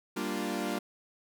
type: chord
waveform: sawtooth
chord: G minor seventh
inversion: none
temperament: equal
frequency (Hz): 196 / 233.1 / 293.7 / 349.2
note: G3 / Bb3 / D4 / F4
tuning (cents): 0 / 0 / 0 / 0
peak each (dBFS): -33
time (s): 0.16-0.79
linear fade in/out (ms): 10
effects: none